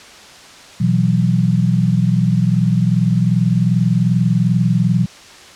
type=chord; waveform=sine; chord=B suspended fourth; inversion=none; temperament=equal with one note detuned; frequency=122.33 / 164.81 / 185 Hz; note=B2 / E3 / F#3; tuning=-16 / 0 / 0 cents; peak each=-16 dBFS; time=0.8-5.06 s; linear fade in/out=10 ms; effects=white hiss -39 dBFS RMS until 5.55 s + low-pass 6000 Hz 12 dB/octave